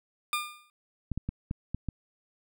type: tone with exponential decay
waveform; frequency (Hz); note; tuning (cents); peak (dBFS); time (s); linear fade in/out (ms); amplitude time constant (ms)
20% pulse; 1206; D6; +46; -20; 0.33-0.7; 1; 79
type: clicks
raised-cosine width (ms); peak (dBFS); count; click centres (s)
5; -19; 6; 1.117 / 1.176 / 1.29 / 1.511 / 1.746 / 1.887
effects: none